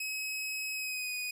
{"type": "tone with pitch glide", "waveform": "sawtooth", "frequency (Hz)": [2555, 2481], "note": ["D#7", "D#7"], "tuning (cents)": [45, -6], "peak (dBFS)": -31, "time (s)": [0, 1.31], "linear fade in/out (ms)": 5, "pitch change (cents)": -51, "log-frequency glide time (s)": [0.74, 1.15], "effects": []}